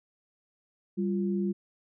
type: tone pair together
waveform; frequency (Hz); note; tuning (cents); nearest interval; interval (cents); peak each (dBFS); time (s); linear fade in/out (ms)
sine; 195.7 / 348.7; G3 / F4; -3 / -3; minor seventh; 1000; -27 / -32; 0.97-1.53; 20
effects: none